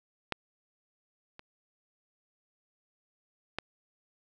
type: clicks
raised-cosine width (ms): 0.3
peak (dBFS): -14 / -30 / -16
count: 3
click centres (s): 0.323 / 1.394 / 3.586
effects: none